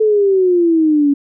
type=exponential sweep; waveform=sine; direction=down; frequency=440 to 279.5 Hz; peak=-9 dBFS; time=0-1.14 s; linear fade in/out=10 ms; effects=none